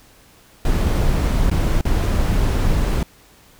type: noise with dropouts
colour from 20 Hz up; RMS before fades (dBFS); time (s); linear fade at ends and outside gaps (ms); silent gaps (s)
brown; -17; 0.65-3.03; 2; 1.5-1.512 / 1.812-1.852
effects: pink hiss -50 dBFS RMS until 3.59 s